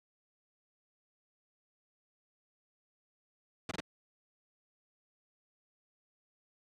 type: noise bursts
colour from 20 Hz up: pink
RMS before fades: -36 dBFS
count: 3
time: 3.69-3.803 s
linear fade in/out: 2 ms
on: 21 ms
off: 25 ms
effects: high-pass 100 Hz 12 dB/octave + low-pass 5000 Hz 12 dB/octave